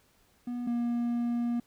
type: tone pair in turn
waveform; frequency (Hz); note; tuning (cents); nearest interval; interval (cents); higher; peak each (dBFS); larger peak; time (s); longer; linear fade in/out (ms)
triangle; 243 / 237.9; B3 / A#3; -28 / +35; unison; 37; first; -30 / -25; second; 0.47-0.67 / 0.67-1.6; second; 5
effects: pink hiss -66 dBFS RMS until 1.66 s